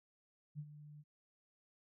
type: tone with ADSR envelope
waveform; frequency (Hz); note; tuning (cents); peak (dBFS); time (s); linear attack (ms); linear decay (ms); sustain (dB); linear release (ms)
sine; 148.8; D3; +23; -40; 0.55-1.04; 40; 57; -12; 40
effects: none